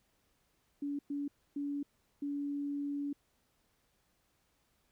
sine tone bursts at uneven times, 285.6 Hz, D4, 48 cents flat, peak -34 dBFS, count 4, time 0.82-0.99 / 1.1-1.28 / 1.56-1.83 / 2.22-3.13 s, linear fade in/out 5 ms, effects pink hiss -75 dBFS RMS until 4.91 s

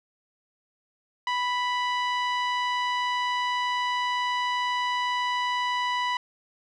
sawtooth tone with low-pass filter, 987.8 Hz, B5, in tune, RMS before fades -27 dBFS, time 1.27-6.17 s, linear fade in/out 2 ms, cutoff 3300 Hz, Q 1.1, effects none

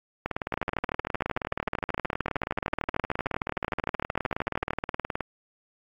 two click trains, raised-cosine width 0.5 ms, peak -13 / -12 dBFS, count 95 / 56, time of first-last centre 0.26-5.207 / 0.54-4.707 s, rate 19 / 13.2 Hz, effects AAC 64 kbps

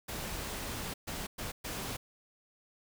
pink noise bursts at uneven times, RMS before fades -39 dBFS, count 4, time 0.08-0.94 / 1.07-1.27 / 1.38-1.52 / 1.64-1.97 s, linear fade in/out 10 ms, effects none

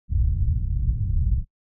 white low-pass noise, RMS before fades -22 dBFS, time 0.08-1.45 s, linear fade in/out 50 ms, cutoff 100 Hz, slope 24 dB/octave, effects noise-tail reverb RT60 0.1 s tail -22 dB re dry

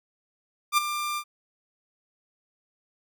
sawtooth tone with ADSR envelope, 1191 Hz, D6, 24 cents sharp, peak -13 dBFS, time 0.72-1.24 s, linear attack 55 ms, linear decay 16 ms, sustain -11 dB, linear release 67 ms, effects none

